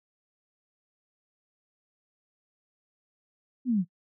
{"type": "linear sweep", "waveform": "sine", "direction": "down", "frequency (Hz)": [264.4, 164.81], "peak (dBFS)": -22, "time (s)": [3.65, 3.85], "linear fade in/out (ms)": 50, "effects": ["noise-tail reverb RT60 0.1 s tail -24 dB re dry"]}